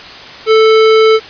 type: tone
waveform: square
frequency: 440 Hz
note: A4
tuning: in tune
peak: -5 dBFS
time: 0.46-1.2 s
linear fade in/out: 50 ms
effects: white hiss -30 dBFS RMS until 1.29 s + resampled to 11025 Hz